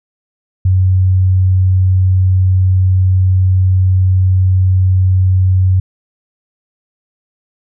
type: tone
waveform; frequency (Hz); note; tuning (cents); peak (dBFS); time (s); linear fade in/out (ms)
sine; 93.2; F#2; +13; -7; 0.65-5.8; 5
effects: none